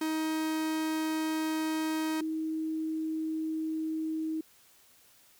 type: tone pair in turn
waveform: 45% pulse / sine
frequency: 315.1 / 316.8 Hz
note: D#4 / D#4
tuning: +22 / +31 cents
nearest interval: unison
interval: 9 cents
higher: second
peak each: -29 / -30 dBFS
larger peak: first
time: 0.01-2.21 / 2.21-4.41 s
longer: neither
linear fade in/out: 5 ms
effects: white hiss -61 dBFS RMS until 5.39 s